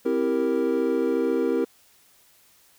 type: chord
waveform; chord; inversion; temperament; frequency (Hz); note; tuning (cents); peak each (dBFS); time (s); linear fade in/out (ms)
triangle; C dominant seventh; none; equal; 261.6 / 329.6 / 392 / 466.2; C4 / E4 / G4 / Bb4; 0 / 0 / 0 / 0; -25 / -25 / -25 / -23; 0.05-1.65; 10
effects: white hiss -58 dBFS RMS until 2.78 s